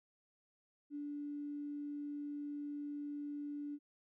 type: tone with tanh clipping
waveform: triangle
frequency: 290.8 Hz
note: D4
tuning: 17 cents flat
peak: -40 dBFS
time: 0.9-3.79 s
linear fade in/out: 50 ms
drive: 3 dB
effects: none